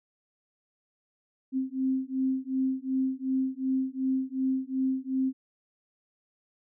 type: beating tone pair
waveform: sine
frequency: 261.6 / 264.3 Hz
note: C4 / C4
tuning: 0 / +18 cents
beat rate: 2.7 Hz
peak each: -29 dBFS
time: 1.52-5.33 s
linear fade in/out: 50 ms
effects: none